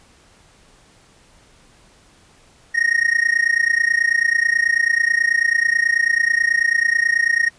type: tone with amplitude modulation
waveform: triangle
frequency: 1864.7 Hz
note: A#6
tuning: in tune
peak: -9 dBFS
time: 2.74-7.5 s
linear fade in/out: 20 ms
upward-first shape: sine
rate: 29.2 Hz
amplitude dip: 90%
effects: pink hiss -52 dBFS RMS until 7.58 s + resampled to 22050 Hz